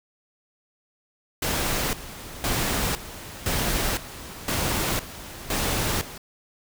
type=noise with tremolo; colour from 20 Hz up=pink; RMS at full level=-25 dBFS; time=1.42-6.18 s; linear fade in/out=5 ms; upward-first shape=square; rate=0.98 Hz; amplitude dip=80%; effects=none